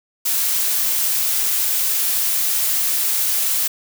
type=noise; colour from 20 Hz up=blue; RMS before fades=-19 dBFS; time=0.25-3.68 s; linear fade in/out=10 ms; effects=none